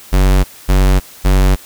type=tone bursts; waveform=square; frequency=47.31 Hz; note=F#1; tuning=39 cents sharp; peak=-8 dBFS; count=3; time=0.12-1.56 s; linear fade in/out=20 ms; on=320 ms; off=240 ms; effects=white hiss -38 dBFS RMS until 1.65 s